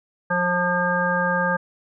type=harmonic tone with a mistuned harmonic; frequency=178.1 Hz; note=F3; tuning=34 cents sharp; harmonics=1 / 3 / 5 / 7 / 9; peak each=-26 / -25 / -26 / -27 / -23 dBFS; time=0.3-1.57 s; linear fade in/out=10 ms; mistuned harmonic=7; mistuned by=-42 cents; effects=none